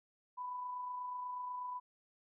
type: tone with amplitude modulation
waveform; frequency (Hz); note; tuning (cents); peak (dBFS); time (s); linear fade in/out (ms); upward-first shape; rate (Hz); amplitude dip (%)
sine; 994; B5; +11; -38; 0.37-1.8; 20; sine; 28.2; 30
effects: none